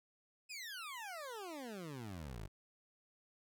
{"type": "exponential sweep", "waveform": "20% pulse", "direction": "down", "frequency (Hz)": [2600, 46.25], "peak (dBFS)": -40, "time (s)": [0.49, 2.48], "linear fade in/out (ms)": 20, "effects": []}